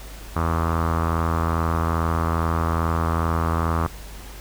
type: tone with low-pass filter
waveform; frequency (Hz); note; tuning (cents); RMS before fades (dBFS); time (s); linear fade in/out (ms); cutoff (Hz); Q
sawtooth; 82.4; E2; 0; -22; 0.36-3.87; 5; 1200; 5
effects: added 50 Hz sine -37 dBFS peak until 4.4 s + pink hiss -42 dBFS RMS until 4.4 s